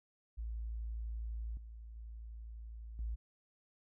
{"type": "tone with level steps", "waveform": "sine", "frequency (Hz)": 56, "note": "A1", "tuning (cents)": 31, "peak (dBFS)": [-38, -47, -45, -36], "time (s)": [0.37, 3.16], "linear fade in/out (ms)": 20, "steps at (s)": [1.57, 1.96, 2.99], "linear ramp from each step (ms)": 2, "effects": []}